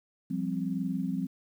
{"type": "chord", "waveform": "sine", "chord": "F suspended second", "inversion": "none", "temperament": "equal", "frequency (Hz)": [174.61, 196, 261.6], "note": ["F3", "G3", "C4"], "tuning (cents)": [0, 0, 0], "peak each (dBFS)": -33, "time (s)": [0.3, 1.27], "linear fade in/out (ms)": 10, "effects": ["10-bit"]}